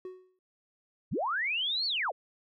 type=tone with exponential decay; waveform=triangle; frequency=370 Hz; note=F#4; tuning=in tune; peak=-34 dBFS; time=0.05-0.39 s; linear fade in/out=2 ms; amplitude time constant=73 ms
type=linear two-way sweep; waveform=sine; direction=up then down; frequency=61.74 to 4504 to 392.5 Hz; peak=-28 dBFS; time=1.11-2.12 s; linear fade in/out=20 ms; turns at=1.86 s
effects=none